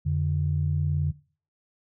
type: tone pair together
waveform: sine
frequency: 87.9 / 146.8 Hz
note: F2 / D3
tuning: +12 / 0 cents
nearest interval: major sixth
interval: 888 cents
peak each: -25 / -24 dBFS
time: 0.05-1.12 s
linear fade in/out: 20 ms
effects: noise-tail reverb RT60 0.4 s tail -19 dB re dry + tanh soft clip ceiling -14 dBFS